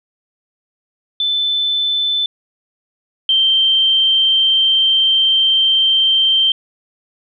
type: tone pair in turn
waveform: sine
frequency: 3520 / 3136 Hz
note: A7 / G7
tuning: 0 / 0 cents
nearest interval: major second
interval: 200 cents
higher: first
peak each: -14 / -10 dBFS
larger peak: second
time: 1.2-2.26 / 3.29-6.52 s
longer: second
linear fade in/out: 2 ms
effects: none